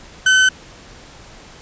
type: tone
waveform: 35% pulse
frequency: 1522 Hz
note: F#6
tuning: 48 cents sharp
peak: -8 dBFS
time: 0.26-0.49 s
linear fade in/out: 5 ms
effects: pink hiss -41 dBFS RMS until 1.61 s + resampled to 16000 Hz